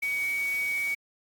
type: tone in noise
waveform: sine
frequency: 2251 Hz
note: C#7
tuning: 26 cents sharp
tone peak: -26 dBFS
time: 0.02-0.95 s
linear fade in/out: 10 ms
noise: white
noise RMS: -43 dBFS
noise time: 0.02-0.95 s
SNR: +14 dB
effects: AAC 64 kbps